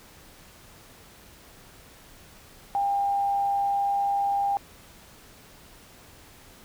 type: tone with frequency modulation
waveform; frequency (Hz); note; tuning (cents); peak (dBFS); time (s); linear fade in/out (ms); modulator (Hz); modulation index
sine; 800; G5; +35; -22; 2.75-4.57; 0; 99.4; 0.22
effects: pink hiss -51 dBFS RMS until 6.64 s